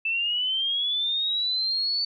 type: linear sweep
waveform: sine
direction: up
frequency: 2637 to 4513 Hz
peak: -23 dBFS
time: 0.05-2.05 s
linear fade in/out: 5 ms
effects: none